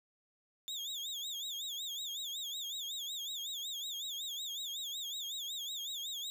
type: tone with vibrato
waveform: 35% pulse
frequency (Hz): 3519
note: A7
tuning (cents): 0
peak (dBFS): -37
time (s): 0.68-6.3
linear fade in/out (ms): 0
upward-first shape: sine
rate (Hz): 5.4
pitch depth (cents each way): 150
effects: none